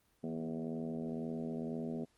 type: harmonic tone with a mistuned harmonic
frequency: 82 Hz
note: E2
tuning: 9 cents flat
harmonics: 2 / 3 / 4 / 5 / 6 / 7 / 8 / 9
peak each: -44 / -39 / -49 / -45 / -50 / -52 / -51 / -58 dBFS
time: 0.23-2.05 s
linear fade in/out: 10 ms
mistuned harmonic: 3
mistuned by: -47 cents
effects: pink hiss -73 dBFS RMS until 2.17 s + Opus 24 kbps